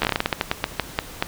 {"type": "slowing click train", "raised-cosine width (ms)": 0.3, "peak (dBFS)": -3, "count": 16, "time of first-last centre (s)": [0.02, 1.225], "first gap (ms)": 13, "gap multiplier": 1.23, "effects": ["pink hiss -39 dBFS RMS until 1.27 s"]}